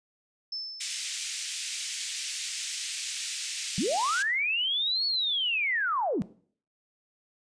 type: tone with exponential decay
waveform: sine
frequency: 5274 Hz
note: E8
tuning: in tune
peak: -31 dBFS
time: 0.52-1.58 s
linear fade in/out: 5 ms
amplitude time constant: 230 ms
type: band-pass noise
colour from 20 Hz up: white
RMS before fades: -35 dBFS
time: 0.8-4.23 s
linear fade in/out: 10 ms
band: 2200 to 8200 Hz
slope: 24 dB/octave
type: linear two-way sweep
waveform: sine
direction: up then down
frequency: 153.4 to 4435 to 153.4 Hz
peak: -25 dBFS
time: 3.78-6.22 s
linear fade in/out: 0 ms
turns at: 5.06 s
effects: noise-tail reverb RT60 0.5 s tail -18 dB re dry + resampled to 22050 Hz